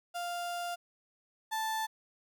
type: tone pair in turn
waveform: 35% pulse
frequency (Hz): 698.5 / 880.1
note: F5 / A5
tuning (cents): 0 / 0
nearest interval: major third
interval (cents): 400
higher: second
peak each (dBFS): -33 / -30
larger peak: second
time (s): 0.14-0.76 / 1.51-1.87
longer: first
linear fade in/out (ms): 20
effects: none